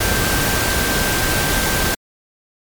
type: tone in noise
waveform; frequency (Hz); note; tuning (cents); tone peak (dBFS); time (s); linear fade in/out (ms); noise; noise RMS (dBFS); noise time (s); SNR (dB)
sine; 1568; G6; 0; -24; 0-1.95; 10; pink; -18; 0-1.95; -9
effects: MP3 96 kbps